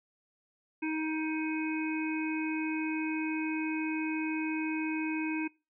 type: harmonic tone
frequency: 314.3 Hz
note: D#4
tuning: 18 cents sharp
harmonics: 1 / 3 / 5 / 7 / 8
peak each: -31 / -42 / -44 / -43 / -39 dBFS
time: 0.82-5.48 s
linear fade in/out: 10 ms
effects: noise-tail reverb RT60 0.3 s tail -25 dB re dry